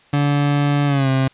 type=tone with pitch glide; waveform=30% pulse; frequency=144.1 to 132.91 Hz; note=D3 to C3; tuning=-33 to +28 cents; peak=-12 dBFS; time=0.13-1.28 s; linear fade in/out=5 ms; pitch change=-139 cents; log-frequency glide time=0.86-1.09 s; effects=white hiss -52 dBFS RMS until 1.33 s + resampled to 8000 Hz